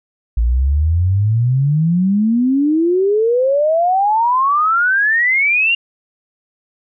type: exponential sweep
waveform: sine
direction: up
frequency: 55.1 to 2822 Hz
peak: -11 dBFS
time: 0.37-5.75 s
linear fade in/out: 5 ms
effects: none